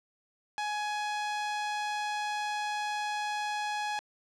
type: tone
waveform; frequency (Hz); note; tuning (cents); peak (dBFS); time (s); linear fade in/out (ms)
sawtooth; 838; G#5; +15; -27; 0.58-3.99; 0
effects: low-pass 6000 Hz 12 dB/octave